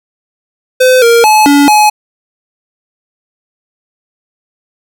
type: tone with pitch steps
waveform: square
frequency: 511 / 466.8 / 858 / 285.5 / 846 Hz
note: C5 / A#4 / A5 / D4 / G#5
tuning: -41 / +2 / -44 / -49 / +32 cents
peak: -4 dBFS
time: 0.8-1.9 s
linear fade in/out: 10 ms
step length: 220 ms
effects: none